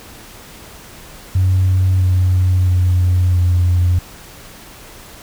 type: tone with pitch steps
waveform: sine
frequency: 93.2 / 91.7 / 90.23 / 88.79 Hz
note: F#2 / F#2 / F#2 / F2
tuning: +13 / -15 / -43 / +29 cents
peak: -9 dBFS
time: 1.35-3.99 s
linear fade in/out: 5 ms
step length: 660 ms
effects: tanh soft clip ceiling -7 dBFS + pink hiss -38 dBFS RMS until 5.22 s